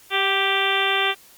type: harmonic tone with a mistuned harmonic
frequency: 392 Hz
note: G4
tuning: in tune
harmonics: 1 / 2 / 3 / 4 / 5 / 6 / 7 / 8 / 9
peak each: -27 / -27 / -27 / -27 / -27 / -27 / -27 / -27 / -27 dBFS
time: 0.1-1.15 s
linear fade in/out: 50 ms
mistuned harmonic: 2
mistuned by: -28 cents
effects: white hiss -50 dBFS RMS until 1.37 s + Opus 48 kbps